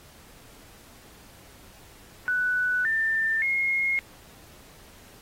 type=tone with pitch steps; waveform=sine; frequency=1487 / 1788.9 / 2152 Hz; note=F#6 / A6 / C7; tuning=+8 / +28 / +48 cents; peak=-22 dBFS; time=2.28-3.99 s; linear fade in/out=0 ms; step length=570 ms; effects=pink hiss -52 dBFS RMS until 5.21 s + AAC 48 kbps